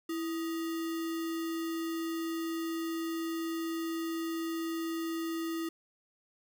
sine tone with sample-and-hold, 329.6 Hz, E4, in tune, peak -32 dBFS, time 0.09-5.69 s, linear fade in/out 5 ms, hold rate 1575 Hz, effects none

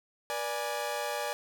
sawtooth chord, G# diminished, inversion first, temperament equal with one note detuned, 481.5 / 587.3 / 830.6 Hz, B4 / D5 / G#5, -44 / 0 / 0 cents, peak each -35 / -31 / -32 dBFS, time 0.3-1.33 s, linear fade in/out 0 ms, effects none

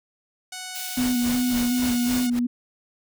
5% pulse tone with pitch glide, 740 to 726 Hz, F#5 to F#5, 0 to -33 cents, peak -21 dBFS, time 0.52-2.3 s, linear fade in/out 5 ms, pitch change -33 cents, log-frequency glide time 0.78-2.15 s
white high-pass noise, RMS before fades -34 dBFS, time 0.74-2.28 s, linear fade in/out 20 ms, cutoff 2400 Hz, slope 24 dB/octave
pink noise with tremolo, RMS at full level -32 dBFS, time 0.97-2.39 s, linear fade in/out 0 ms, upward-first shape sine, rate 3.6 Hz, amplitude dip 100%
sine tone with vibrato, 245.9 Hz, B3, 7 cents flat, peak -20 dBFS, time 0.97-2.47 s, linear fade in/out 10 ms, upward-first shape square, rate 2.7 Hz, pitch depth 27 cents each way
effects none

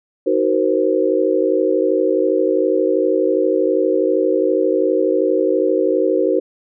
sine chord, C half-diminished seventh, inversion first, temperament just, 314 / 376.7 / 470.9 / 523.3 Hz, Eb4 / Gb4 / Bb4 / C5, +16 / +31 / +18 / 0 cents, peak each -20 / -18 / -19 / -19 dBFS, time 0.26-6.4 s, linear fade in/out 10 ms, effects none

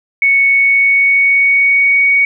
sine tone with pitch glide, 2217 to 2239 Hz, C#7 to C#7, 0 to +17 cents, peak -7 dBFS, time 0.22-2.25 s, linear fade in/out 2 ms, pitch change +17 cents, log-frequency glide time 0.46-1.97 s, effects none

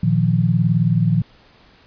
sine chord, Bb suspended fourth, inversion none, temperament equal, 116.54 / 155.56 / 174.61 Hz, Bb2 / Eb3 / F3, 0 / 0 / 0 cents, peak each -18 dBFS, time 0.03-1.22 s, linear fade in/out 5 ms, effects pink hiss -51 dBFS RMS until 1.86 s + resampled to 11025 Hz

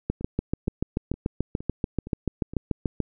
two click trains, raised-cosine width 3 ms, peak -24 / -11 dBFS, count 6 / 21, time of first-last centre 0.21-2.536 / 0.1-3.003 s, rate 2.15 / 6.89 Hz, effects none

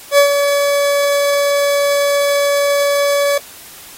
40% pulse tone with ADSR envelope, 569 Hz, C#5, 45 cents sharp, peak -4 dBFS, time 0.11-3.38 s, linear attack 71 ms, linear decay 100 ms, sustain -7 dB, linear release 5 ms, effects white hiss -37 dBFS RMS until 3.97 s + AAC 48 kbps

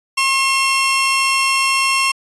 sawtooth tone pair together, 1073.3 / 2714 Hz, C6 / E7, +44 / +50 cents, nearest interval octave + major third, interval 1606 cents, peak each -13 dBFS, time 0.17-2.12 s, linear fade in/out 10 ms, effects resampled to 24000 Hz

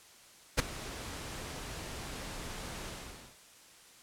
pink noise with ADSR envelope, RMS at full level -24 dBFS, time 0.57-3.38 s, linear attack 23 ms, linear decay 12 ms, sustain -18 dB, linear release 520 ms, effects white hiss -57 dBFS RMS until 4.02 s + low-pass 10000 Hz 12 dB/octave

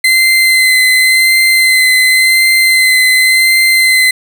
35% pulse tone with vibrato, 2058 Hz, C7, 29 cents flat, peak -4 dBFS, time 0.04-4.11 s, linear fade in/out 5 ms, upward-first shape sine, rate 0.91 Hz, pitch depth 17 cents each way, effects none

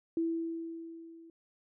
sine tone with level ramp, 330.3 Hz, E4, 4 cents sharp, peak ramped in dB -27 to -51 dBFS, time 0.17-1.3 s, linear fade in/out 2 ms, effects none

